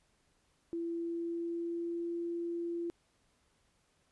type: tone with pitch glide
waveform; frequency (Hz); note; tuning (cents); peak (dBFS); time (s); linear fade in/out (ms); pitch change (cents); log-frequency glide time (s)
sine; 336.7 to 341.2; E4 to F4; +37 to -40; -34; 0.73-2.9; 0; +23; 0.88-2.15
effects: pink hiss -73 dBFS RMS until 4.11 s + resampled to 24000 Hz